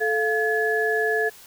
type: tone cluster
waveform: sine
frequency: 437.1 / 697 / 1705 Hz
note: A4 / F5 / G#6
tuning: -11 / -4 / +45 cents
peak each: -23 / -28 / -23 dBFS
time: 0-1.3 s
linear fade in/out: 20 ms
effects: white hiss -47 dBFS RMS until 1.46 s